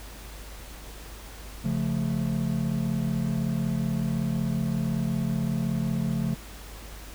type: chord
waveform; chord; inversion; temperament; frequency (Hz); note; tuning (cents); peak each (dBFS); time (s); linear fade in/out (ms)
triangle; Db augmented; none; equal; 138.59 / 174.61 / 220; Db3 / F3 / A3; 0 / 0 / 0; -27; 1.64-6.35; 10
effects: added 51 Hz sine -42 dBFS peak until 7.14 s + pink hiss -45 dBFS RMS until 7.14 s